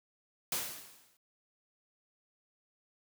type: noise with exponential decay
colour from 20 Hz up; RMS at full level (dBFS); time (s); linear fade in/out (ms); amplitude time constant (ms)
white; -32; 0.52-1.17; 2; 140
effects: high-pass 80 Hz 12 dB/octave